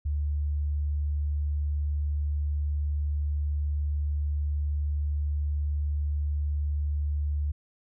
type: tone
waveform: sine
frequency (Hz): 73.42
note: D2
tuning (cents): 0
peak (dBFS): -25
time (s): 0.05-7.52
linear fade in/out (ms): 10
effects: none